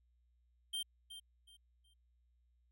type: tone with echo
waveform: square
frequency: 3158 Hz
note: G7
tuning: 12 cents sharp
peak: -38 dBFS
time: 0.73-0.83 s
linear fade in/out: 10 ms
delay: 370 ms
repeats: 3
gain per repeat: -11 dB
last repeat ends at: 1.94 s
effects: added 60 Hz sine -70 dBFS peak until 2.71 s